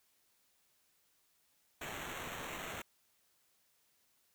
violet noise with sample-and-hold, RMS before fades -44 dBFS, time 1.81-2.82 s, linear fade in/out 5 ms, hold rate 4900 Hz, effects white hiss -74 dBFS RMS until 4.34 s

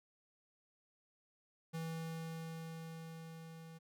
square tone with level ramp, 163.1 Hz, E3, 18 cents flat, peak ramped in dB -40 to -52 dBFS, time 1.73-3.79 s, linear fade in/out 20 ms, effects none

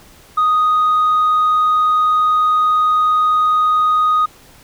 sine tone, 1244.5 Hz, D#6, in tune, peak -9 dBFS, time 0.37-4.26 s, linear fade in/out 10 ms, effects tanh soft clip ceiling -9 dBFS + pink hiss -45 dBFS RMS until 4.63 s

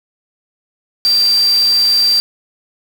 sine tone in noise, 4699 Hz, D8, in tune, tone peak -9 dBFS, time 1.05-2.2 s, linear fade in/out 0 ms, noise white, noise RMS -27 dBFS, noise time 1.05-2.2 s, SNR +15 dB, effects none

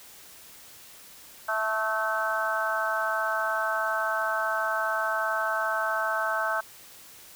harmonic tone with a mistuned harmonic, 219.3 Hz, A3, 6 cents flat, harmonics 3 / 4 / 5 / 6 / 7, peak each -31 / -33 / -34 / -31 / -29 dBFS, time 1.48-6.61 s, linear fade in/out 10 ms, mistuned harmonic 6, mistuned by -21 cents, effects white hiss -49 dBFS RMS until 7.35 s

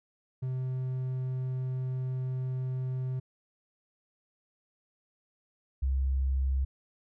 triangle / sine tone pair in turn, 129 / 66.54 Hz, C3 / C2, -24 / +30 cents, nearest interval major seventh, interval 1146 cents, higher first, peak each -28 / -25 dBFS, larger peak second, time 0.42-3.2 / 5.82-6.65 s, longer first, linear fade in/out 10 ms, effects none

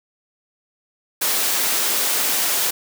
white high-pass noise, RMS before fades -20 dBFS, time 1.21-2.71 s, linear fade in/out 10 ms, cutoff 280 Hz, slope 12 dB/octave, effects none

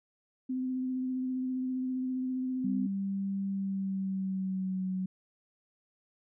sine tone with vibrato, 256.9 Hz, C4, 32 cents flat, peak -30 dBFS, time 0.49-2.87 s, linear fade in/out 10 ms, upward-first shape triangle, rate 15 Hz, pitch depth 18 cents each way
sine tone with pitch glide, 196 to 186.72 Hz, G3 to F#3, 0 to +16 cents, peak -30 dBFS, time 2.64-5.06 s, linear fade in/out 5 ms, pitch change -84 cents, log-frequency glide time 3.47-4.86 s
effects none

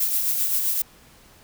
violet noise with tremolo, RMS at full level -21 dBFS, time 0-0.82 s, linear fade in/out 5 ms, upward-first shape triangle, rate 7.7 Hz, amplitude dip 45%, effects pink hiss -52 dBFS RMS until 1.43 s

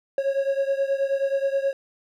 triangle beating tone pair, 545 / 554.4 Hz, C#5 / C#5, -29 / 0 cents, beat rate 9.4 Hz, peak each -21 / -24 dBFS, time 0.18-1.73 s, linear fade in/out 2 ms, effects none

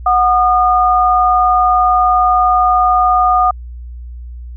sine tone pair together, 733 / 1219.5 Hz, F#5 / D#6, -16 / -35 cents, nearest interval major sixth, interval 881 cents, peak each -11 dBFS, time 0.06-3.51 s, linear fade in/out 5 ms, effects added 60 Hz sine -26 dBFS peak until 4.56 s

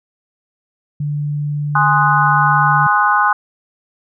sine tone, 146.83 Hz, D3, in tune, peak -17 dBFS, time 1-2.87 s, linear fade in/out 5 ms
sine chord, Ab dominant seventh, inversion none, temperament equal, 830.6 / 1046.5 / 1244.5 / 1480 Hz, Ab5 / C6 / Eb6 / Gb6, 0 / 0 / 0 / 0 cents, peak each -16 dBFS, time 1.75-3.33 s, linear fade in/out 5 ms
effects none

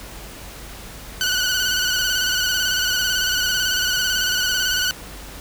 15% pulse tone with vibrato, 1486 Hz, F#6, 7 cents sharp, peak -12 dBFS, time 1.21-4.91 s, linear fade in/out 0 ms, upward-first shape square, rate 18 Hz, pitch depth 35 cents each way, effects added 50 Hz sine -39 dBFS peak until 5.4 s + pink hiss -38 dBFS RMS until 5.4 s

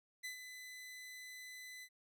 sawtooth tone with ADSR envelope, 2008 Hz, B6, 28 cents sharp, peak -38 dBFS, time 0.23-1.89 s, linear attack 20 ms, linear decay 110 ms, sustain -8 dB, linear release 61 ms, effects none

